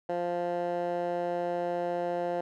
15% pulse tone with band-pass filter, 174.61 Hz, F3, in tune, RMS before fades -31 dBFS, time 0.09-2.41 s, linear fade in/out 5 ms, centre 620 Hz, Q 1.7, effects none

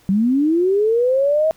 sine linear sweep, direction up, 185 to 644 Hz, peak -13 dBFS, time 0.09-1.51 s, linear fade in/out 0 ms, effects pink hiss -53 dBFS RMS until 1.56 s

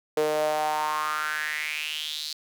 sawtooth tone with high-pass filter sweep, 152.8 Hz, D#3, 31 cents flat, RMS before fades -28 dBFS, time 0.17-2.33 s, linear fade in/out 2 ms, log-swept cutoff 460 to 4400 Hz, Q 5.6, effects none

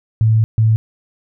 sine tone bursts at uneven times, 110.7 Hz, A2, 11 cents sharp, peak -9 dBFS, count 2, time 0.21-0.44 / 0.58-0.76 s, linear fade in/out 0 ms, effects none

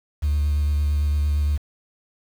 sine tone with vibrato, 73.6 Hz, D2, 4 cents sharp, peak -16 dBFS, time 0.22-1.58 s, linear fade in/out 20 ms, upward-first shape sine, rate 8.8 Hz, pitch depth 21 cents each way, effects tanh soft clip ceiling -16 dBFS + 7-bit

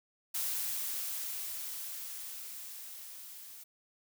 blue noise with level ramp, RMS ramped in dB -34 to -50 dBFS, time 0.34-3.64 s, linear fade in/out 10 ms, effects none

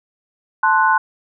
sine chord, F# diminished, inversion first, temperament equal, 880 / 1046.5 / 1480 Hz, A5 / C6 / F#6, 0 / 0 / 0 cents, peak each -16 dBFS, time 0.63-0.98 s, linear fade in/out 5 ms, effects none

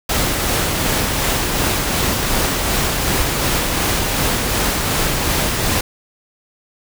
pink noise with tremolo, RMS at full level -17 dBFS, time 0.09-5.81 s, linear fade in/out 5 ms, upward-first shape sine, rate 2.7 Hz, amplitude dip 25%, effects none

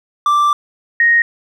triangle / sine tone pair in turn, 1174.7 / 1868.1 Hz, D6 / A#6, 0 / +3 cents, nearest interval minor sixth, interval 803 cents, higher second, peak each -8 dBFS, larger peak neither, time 0.26-0.53 / 1-1.22 s, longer first, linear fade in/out 2 ms, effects none

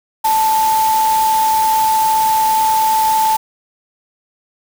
sine tone in noise, 879 Hz, A5, 2 cents flat, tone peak -11 dBFS, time 0.24-3.37 s, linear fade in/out 10 ms, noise white, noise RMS -24 dBFS, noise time 0.24-3.37 s, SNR +10 dB, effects none

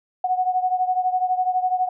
sine beating tone pair, 734 / 746 Hz, F#5 / F#5, -14 / +14 cents, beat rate 12 Hz, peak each -20 / -24 dBFS, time 0.24-1.89 s, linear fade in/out 5 ms, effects none

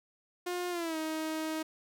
sawtooth tone with pitch glide, 356.1 to 315.4 Hz, F4 to D#4, +34 to +24 cents, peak -29 dBFS, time 0.46-1.63 s, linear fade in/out 10 ms, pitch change -210 cents, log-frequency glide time 0.7-0.97 s, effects none

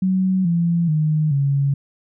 sine tone with pitch steps, 187.5 / 169.96 / 154.07 / 139.66 Hz, F#3 / F3 / D#3 / C#3, +23 / -47 / -17 / +13 cents, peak -15 dBFS, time 0.02-1.74 s, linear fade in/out 5 ms, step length 430 ms, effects none

